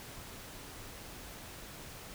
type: silence
effects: pink hiss -48 dBFS RMS until 2.14 s